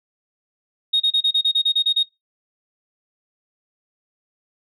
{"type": "tone bursts", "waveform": "sine", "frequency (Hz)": 3729, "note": "A#7", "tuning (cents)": 0, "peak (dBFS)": -13, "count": 11, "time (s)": [0.93, 2.032], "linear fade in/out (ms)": 10, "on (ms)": 72, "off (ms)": 31, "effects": ["noise-tail reverb RT60 0.2 s tail -25 dB re dry", "tanh soft clip ceiling -10 dBFS"]}